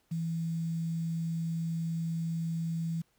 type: tone with quantisation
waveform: sine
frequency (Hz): 164.81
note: E3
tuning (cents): 0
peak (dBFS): -30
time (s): 0.11-3.02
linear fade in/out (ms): 10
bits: 9
effects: pink hiss -72 dBFS RMS until 3.18 s